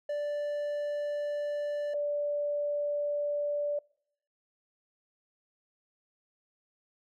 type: tone pair in turn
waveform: triangle / sine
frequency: 586 / 583.7 Hz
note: D5 / D5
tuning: -4 / -11 cents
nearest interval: unison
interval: 7 cents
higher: first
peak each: -28 dBFS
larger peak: neither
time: 0.09-1.94 / 1.94-3.79 s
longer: neither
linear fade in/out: 5 ms
effects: noise-tail reverb RT60 0.7 s tail -26 dB re dry